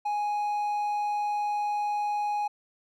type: tone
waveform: triangle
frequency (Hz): 830.6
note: G#5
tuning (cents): 0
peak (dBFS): -24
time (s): 0.05-2.48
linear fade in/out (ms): 10
effects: none